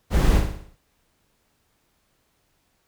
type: noise with echo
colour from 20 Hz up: brown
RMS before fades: -17 dBFS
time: 0.1-0.42 s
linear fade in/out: 50 ms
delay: 59 ms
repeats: 6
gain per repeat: -6 dB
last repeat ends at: 0.774 s
effects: pink hiss -68 dBFS RMS until 2.87 s